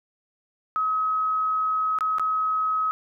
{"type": "tone with dropouts", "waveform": "sine", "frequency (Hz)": 1275, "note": "D#6", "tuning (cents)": 42, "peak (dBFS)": -21, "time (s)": [0.76, 2.91], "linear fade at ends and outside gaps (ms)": 0, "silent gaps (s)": [[1.987, 2.008], [2.184, 2.196]], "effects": []}